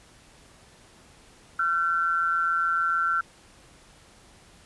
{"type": "tone pair together", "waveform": "sine", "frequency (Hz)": [1362, 1528.8], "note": ["F6", "G6"], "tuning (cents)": [-44, -44], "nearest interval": "major second", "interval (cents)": 200, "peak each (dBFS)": [-23, -27], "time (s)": [1.59, 3.21], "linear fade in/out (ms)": 5, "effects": ["pink hiss -54 dBFS RMS until 4.65 s", "resampled to 24000 Hz"]}